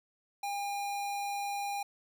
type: tone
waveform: square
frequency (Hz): 807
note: G#5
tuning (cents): -50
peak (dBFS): -34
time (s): 0.43-1.83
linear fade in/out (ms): 5
effects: none

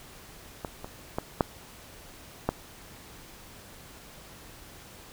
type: clicks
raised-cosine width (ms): 1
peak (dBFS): -18 / -23 / -14 / -7 / -10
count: 5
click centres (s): 0.648 / 0.845 / 1.185 / 1.408 / 2.49
effects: pink hiss -49 dBFS RMS until 5.12 s

